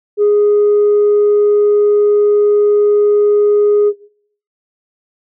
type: tone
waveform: sine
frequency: 414.3 Hz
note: G#4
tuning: 4 cents flat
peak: -6 dBFS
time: 0.17-3.93 s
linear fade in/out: 50 ms
effects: noise-tail reverb RT60 0.6 s tail -19 dB re dry + tanh soft clip ceiling -5 dBFS